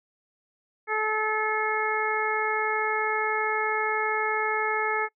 harmonic tone, 432.3 Hz, A4, 31 cents flat, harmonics 1 / 2 / 3 / 4 / 5, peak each -30 / -30 / -30 / -30 / -30 dBFS, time 0.87-5.09 s, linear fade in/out 50 ms, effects noise-tail reverb RT60 0.1 s tail -24 dB re dry

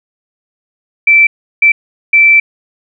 sine tone bursts at uneven times, 2331 Hz, D7, 14 cents flat, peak -3 dBFS, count 3, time 1.07-1.27 / 1.62-1.72 / 2.13-2.4 s, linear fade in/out 5 ms, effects none

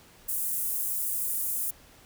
pink high-pass noise, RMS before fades -30 dBFS, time 0.28-1.71 s, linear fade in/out 10 ms, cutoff 10000 Hz, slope 24 dB/octave, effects pink hiss -55 dBFS RMS until 2.05 s

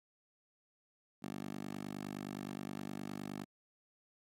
10% pulse tone with high-pass filter, 49.63 Hz, G1, 22 cents sharp, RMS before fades -44 dBFS, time 1.22-3.45 s, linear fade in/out 20 ms, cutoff 210 Hz, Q 1.6, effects AAC 48 kbps

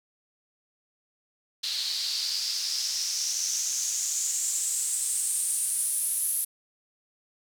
white noise with band-pass filter sweep, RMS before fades -29 dBFS, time 1.63-6.45 s, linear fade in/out 10 ms, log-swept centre 4100 to 11000 Hz, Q 5.3, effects none

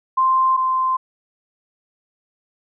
sine tone pair in turn, 1046 / 1040 Hz, C6 / C6, -1 / -11 cents, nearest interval unison, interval 10 cents, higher first, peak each -13 / -16 dBFS, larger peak first, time 0.17-0.57 / 0.57-0.97 s, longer neither, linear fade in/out 10 ms, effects none

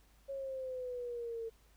sine exponential sweep, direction down, 552 to 450 Hz, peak -38 dBFS, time 0.28-1.5 s, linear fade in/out 20 ms, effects added 52 Hz sine -64 dBFS peak until 1.76 s + pink hiss -69 dBFS RMS until 1.76 s

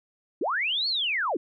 sine linear two-way sweep, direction up then down, 254.2 to 4473 to 254.2 Hz, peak -24 dBFS, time 0.41-1.37 s, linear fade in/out 5 ms, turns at 0.88 s, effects none

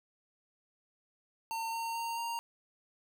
square tone with pitch steps, 908 / 915.4 / 922.8 / 930.3 Hz, A#5 / A#5 / A#5 / A#5, -46 / -32 / -18 / -4 cents, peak -35 dBFS, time 1.51-2.39 s, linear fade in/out 0 ms, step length 220 ms, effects none

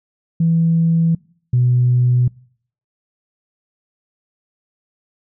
sine tone pair in turn, 165.2 / 123.76 Hz, E3 / B2, +4 / +4 cents, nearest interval perfect fourth, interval 500 cents, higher first, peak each -11 / -10 dBFS, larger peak second, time 0.4-1.15 / 1.53-2.28 s, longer neither, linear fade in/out 5 ms, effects noise-tail reverb RT60 0.6 s tail -25 dB re dry + tanh soft clip ceiling -6 dBFS

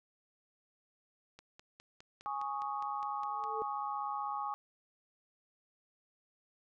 click train, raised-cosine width 0.2 ms, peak -35 dBFS, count 11, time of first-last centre 1.39-3.439 s, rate 4.88 Hz
sine chord, Ab suspended fourth, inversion none, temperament equal, 830.6 / 1108.7 / 1244.5 Hz, Ab5 / Db6 / Eb6, 0 / 0 / 0 cents, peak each -38 / -39 / -42 dBFS, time 2.26-4.54 s, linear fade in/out 0 ms
sine tone with exponential growth, 440.3 Hz, A4, 1 cent sharp, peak -34 dBFS, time 3.21-3.62 s, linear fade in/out 0 ms, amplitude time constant 89 ms
effects none

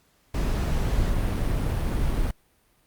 brown noise, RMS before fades -24 dBFS, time 0.34-2.31 s, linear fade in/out 5 ms, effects pink hiss -64 dBFS RMS until 2.86 s + Opus 48 kbps

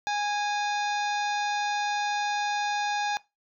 harmonic tone with a mistuned harmonic, 826 Hz, G#5, 10 cents flat, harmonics 1 / 2 / 3 / 4 / 5 / 6 / 7 / 8, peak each -27 / -33 / -37 / -39 / -41 / -43 / -44 / -45 dBFS, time 0.07-3.17 s, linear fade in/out 0 ms, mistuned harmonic 4, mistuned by +140 cents, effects noise-tail reverb RT60 0.2 s tail -18 dB re dry

